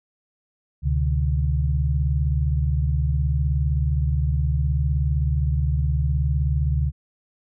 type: tone cluster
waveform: sine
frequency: 71.8 / 127.7 / 147 Hz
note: D2 / C3 / D3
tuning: -39 / -42 / +2 cents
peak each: -20 / -26 / -25 dBFS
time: 0.82-6.92 s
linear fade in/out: 50 ms
effects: none